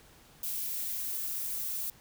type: noise with high-pass filter sweep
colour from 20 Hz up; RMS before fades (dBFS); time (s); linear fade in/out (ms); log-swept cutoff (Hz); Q
violet; -35; 0.43-1.9; 2; 2700 to 530; 1.3
effects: pink hiss -58 dBFS RMS until 2 s